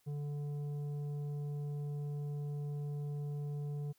sine tone with tanh clipping, 145.7 Hz, D3, 13 cents flat, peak -38 dBFS, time 0.06-3.93 s, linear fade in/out 20 ms, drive 8 dB, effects white hiss -73 dBFS RMS until 3.98 s

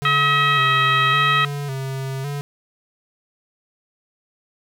square tone with vibrato, 138.59 Hz, C#3, in tune, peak -25 dBFS, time 0.02-2.41 s, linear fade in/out 0 ms, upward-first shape square, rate 0.9 Hz, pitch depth 58 cents each way
harmonic tone, 639 Hz, D#5, 46 cents sharp, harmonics 2 / 3 / 4 / 5 / 6, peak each -17 / -21 / -23 / -25 / -27 dBFS, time 0.05-1.45 s, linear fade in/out 2 ms
effects none

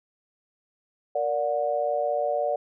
sine chord, Bb augmented, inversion none, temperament just, 466.2 / 582.7 / 728.4 Hz, Bb4 / D5 / F#5, 0 / -14 / -27 cents, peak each -31 / -25 / -28 dBFS, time 1.15-2.56 s, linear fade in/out 5 ms, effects none

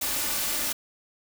white noise with comb filter, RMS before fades -28 dBFS, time 0.01-0.73 s, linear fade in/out 10 ms, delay 3.4 ms, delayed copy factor +0.5, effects none

